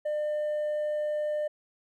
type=tone with hard clipping; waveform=triangle; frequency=601 Hz; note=D5; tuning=40 cents sharp; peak=-26 dBFS; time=0.05-1.48 s; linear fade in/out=10 ms; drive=1 dB; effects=none